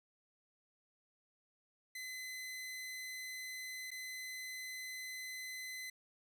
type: tone with dropouts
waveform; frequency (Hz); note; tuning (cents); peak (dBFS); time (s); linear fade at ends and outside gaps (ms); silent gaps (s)
sawtooth; 2030; B6; +47; -40; 1.95-5.9; 5; 3.906-3.914
effects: none